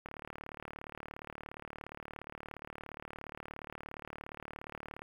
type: click train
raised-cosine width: 0.5 ms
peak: -28 dBFS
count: 185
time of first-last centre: 0.06-5.02 s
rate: 37.1 Hz
effects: 9-bit